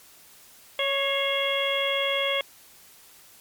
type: harmonic tone with a mistuned harmonic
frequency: 554.4 Hz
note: C#5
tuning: in tune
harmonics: 1 / 2 / 3 / 4 / 5 / 6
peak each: -27 / -33 / -37 / -29 / -32 / -28 dBFS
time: 0.79-2.41 s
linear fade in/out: 2 ms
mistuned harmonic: 4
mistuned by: -55 cents
effects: white hiss -52 dBFS RMS until 3.4 s + MP3 96 kbps